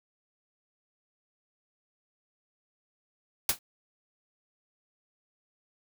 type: noise with exponential decay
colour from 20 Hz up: white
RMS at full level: -20 dBFS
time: 3.49-3.59 s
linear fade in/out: 2 ms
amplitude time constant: 20 ms
effects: none